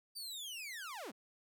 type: linear sweep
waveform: sawtooth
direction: down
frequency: 4699 to 157.2 Hz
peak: -40 dBFS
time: 0.15-1.12 s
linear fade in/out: 20 ms
effects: none